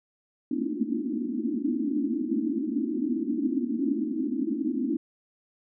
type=band-pass noise; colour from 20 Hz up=white; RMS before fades=-28 dBFS; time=0.51-4.97 s; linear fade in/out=5 ms; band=220 to 330 Hz; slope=96 dB/octave; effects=none